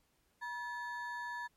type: ring-modulated tone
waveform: triangle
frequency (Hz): 1345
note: E6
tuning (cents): +34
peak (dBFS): -34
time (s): 0.41-1.48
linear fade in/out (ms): 20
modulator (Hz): 383
effects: pink hiss -75 dBFS RMS until 1.56 s + MP3 64 kbps